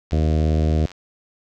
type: click train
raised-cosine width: 0.2 ms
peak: -22 dBFS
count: 74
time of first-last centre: 0.11-0.917 s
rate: 90.5 Hz
type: harmonic tone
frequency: 77.78 Hz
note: D#2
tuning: in tune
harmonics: 1 / 2 / 3 / 4 / 5 / 6 / 7 / 8 / 9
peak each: -17 / -23 / -27 / -29 / -31 / -33 / -34 / -35 / -36 dBFS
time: 0.12-0.86 s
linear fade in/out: 5 ms
effects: none